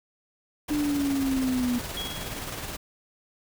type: noise with tremolo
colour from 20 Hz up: pink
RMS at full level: -34 dBFS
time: 0.68-2.77 s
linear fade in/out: 10 ms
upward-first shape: square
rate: 19 Hz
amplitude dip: 30%
type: linear sweep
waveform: sine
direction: down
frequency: 300 to 240.9 Hz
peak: -23 dBFS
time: 0.7-1.79 s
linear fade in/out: 10 ms
type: tone with exponential decay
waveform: sine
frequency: 3315 Hz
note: G#7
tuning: 4 cents flat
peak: -30 dBFS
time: 1.97-2.76 s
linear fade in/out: 1 ms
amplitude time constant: 170 ms
effects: none